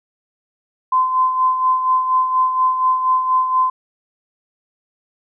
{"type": "tone with tremolo", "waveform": "sine", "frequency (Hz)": 1029, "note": "C6", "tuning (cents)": -29, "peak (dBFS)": -11, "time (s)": [0.92, 3.7], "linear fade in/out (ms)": 5, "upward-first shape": "sine", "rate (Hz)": 4.2, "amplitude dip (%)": 55, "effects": []}